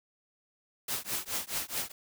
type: noise with tremolo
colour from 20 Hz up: white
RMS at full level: -31 dBFS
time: 0.88-1.92 s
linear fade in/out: 5 ms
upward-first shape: triangle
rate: 4.7 Hz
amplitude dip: 100%
effects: none